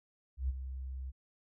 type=tone with ADSR envelope; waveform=sine; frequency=65.41 Hz; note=C2; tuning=in tune; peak=-28 dBFS; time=0.37-1.12 s; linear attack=120 ms; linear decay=28 ms; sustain=-10 dB; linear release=29 ms; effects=none